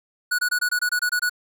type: tone bursts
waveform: square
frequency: 1467 Hz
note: F#6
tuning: 15 cents flat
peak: -20 dBFS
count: 10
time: 0.31-1.296 s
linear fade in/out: 10 ms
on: 77 ms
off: 24 ms
effects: none